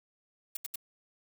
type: noise bursts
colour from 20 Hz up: blue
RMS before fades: -36 dBFS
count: 3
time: 0.55-0.758 s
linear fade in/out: 5 ms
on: 20 ms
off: 74 ms
effects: none